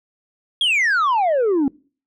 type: exponential sweep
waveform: sine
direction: down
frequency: 3368 to 261.6 Hz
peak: -12 dBFS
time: 0.61-1.68 s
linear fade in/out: 2 ms
effects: noise-tail reverb RT60 0.4 s tail -24 dB re dry + tanh soft clip ceiling -14 dBFS